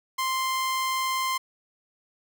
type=tone; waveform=sawtooth; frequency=1046.5 Hz; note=C6; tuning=in tune; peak=-21 dBFS; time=0.18-1.38 s; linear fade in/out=10 ms; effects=none